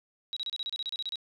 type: tone bursts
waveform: sine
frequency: 3855 Hz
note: B7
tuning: 43 cents flat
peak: -31 dBFS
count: 13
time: 0.33-1.157 s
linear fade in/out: 0 ms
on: 35 ms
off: 31 ms
effects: none